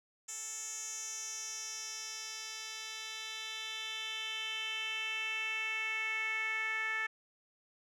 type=tone with band-pass filter sweep; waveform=10% pulse; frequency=440 Hz; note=A4; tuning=in tune; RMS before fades=-39 dBFS; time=0.28-7.07 s; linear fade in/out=10 ms; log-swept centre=7400 to 1900 Hz; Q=3.9; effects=none